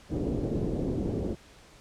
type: low-pass noise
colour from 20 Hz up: white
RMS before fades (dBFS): -30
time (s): 0.09-1.36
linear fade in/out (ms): 50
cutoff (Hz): 420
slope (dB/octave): 24
effects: pink hiss -54 dBFS RMS until 1.8 s + low-pass 8000 Hz 12 dB/octave